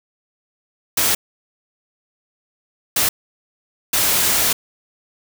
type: noise bursts at uneven times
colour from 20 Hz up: white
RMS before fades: -17 dBFS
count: 3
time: 0.97-1.15 / 2.96-3.09 / 3.93-4.53 s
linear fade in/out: 5 ms
effects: none